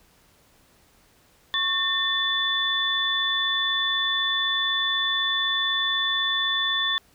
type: tone cluster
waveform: sine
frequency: 1097 / 1800 / 3484 Hz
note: C#6 / A6 / A7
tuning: -18 / +39 / -18 cents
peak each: -31 / -27 / -23 dBFS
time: 1.54-6.98 s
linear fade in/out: 0 ms
effects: pink hiss -59 dBFS RMS until 7.14 s